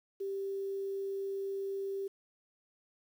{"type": "tone with quantisation", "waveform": "sine", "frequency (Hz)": 392, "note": "G4", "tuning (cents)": 0, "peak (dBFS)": -34, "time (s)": [0.2, 2.08], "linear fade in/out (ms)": 10, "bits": 10, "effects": []}